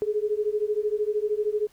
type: beating tone pair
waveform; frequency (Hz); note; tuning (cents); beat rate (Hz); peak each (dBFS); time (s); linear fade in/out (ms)
sine; 415.3 / 428.3; G#4 / A4; 0 / -47; 13; -26; 0.02-1.67; 0
effects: pink hiss -60 dBFS RMS until 1.72 s